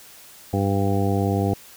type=harmonic tone; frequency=98.8 Hz; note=G2; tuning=14 cents sharp; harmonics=1 / 2 / 3 / 4 / 5 / 7 / 8; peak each=-22 / -25 / -27 / -28 / -29 / -30 / -31 dBFS; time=0.53-1.54 s; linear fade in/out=5 ms; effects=white hiss -46 dBFS RMS until 1.76 s